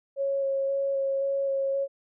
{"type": "tone with vibrato", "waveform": "sine", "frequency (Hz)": 548, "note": "C#5", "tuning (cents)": -20, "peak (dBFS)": -24, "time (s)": [0.16, 1.88], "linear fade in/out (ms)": 50, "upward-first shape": "square", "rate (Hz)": 1.9, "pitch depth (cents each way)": 10, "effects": []}